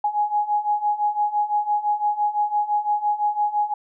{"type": "beating tone pair", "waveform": "sine", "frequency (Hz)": [830.6, 836.5], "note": ["G#5", "G#5"], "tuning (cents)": [0, 12], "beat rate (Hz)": 5.9, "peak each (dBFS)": [-24, -21], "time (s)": [0.04, 3.74], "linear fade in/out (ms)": 5, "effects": []}